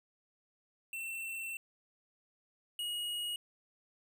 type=tone pair in turn; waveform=square; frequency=2693 / 2890 Hz; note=E7 / F#7; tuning=+36 / -41 cents; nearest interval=minor second; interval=123 cents; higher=second; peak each=-39 / -36 dBFS; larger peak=second; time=0.93-1.57 / 2.79-3.36 s; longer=first; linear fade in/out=2 ms; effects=none